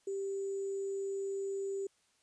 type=tone with sample-and-hold; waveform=sine; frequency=392 Hz; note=G4; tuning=in tune; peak=-34 dBFS; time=0.07-1.87 s; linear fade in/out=5 ms; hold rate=7350 Hz; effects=white hiss -72 dBFS RMS until 2.22 s + resampled to 22050 Hz